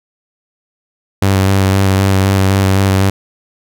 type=tone with vibrato; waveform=sawtooth; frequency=96.7 Hz; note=G2; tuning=23 cents flat; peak=-5 dBFS; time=1.22-3.1 s; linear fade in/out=5 ms; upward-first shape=square; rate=3.9 Hz; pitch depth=16 cents each way; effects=none